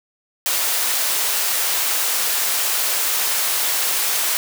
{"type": "high-pass noise", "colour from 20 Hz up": "white", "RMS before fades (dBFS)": -20, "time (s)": [0.46, 4.37], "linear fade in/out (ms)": 0, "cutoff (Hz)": 540, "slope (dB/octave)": 12, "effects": []}